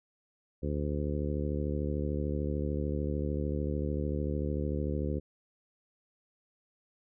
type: harmonic tone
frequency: 73.42 Hz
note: D2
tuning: in tune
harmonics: 1 / 2 / 3 / 4 / 5 / 6 / 7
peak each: -33 / -36 / -38 / -39 / -40 / -41 / -41 dBFS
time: 0.62-5.2 s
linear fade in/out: 20 ms
effects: none